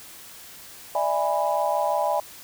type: chord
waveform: sine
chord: E dominant seventh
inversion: third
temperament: just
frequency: 593.3 / 659.3 / 824.1 / 988.9 Hz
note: D5 / E5 / G#5 / B5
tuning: +18 / 0 / -14 / +2 cents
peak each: -26 / -27 / -25 / -28 dBFS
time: 0.95-2.2 s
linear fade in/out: 2 ms
effects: white hiss -44 dBFS RMS until 2.43 s